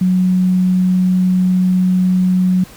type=tone; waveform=sine; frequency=183.7 Hz; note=F#3; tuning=12 cents flat; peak=-10 dBFS; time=0.01-2.64 s; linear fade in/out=5 ms; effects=pink hiss -40 dBFS RMS until 2.76 s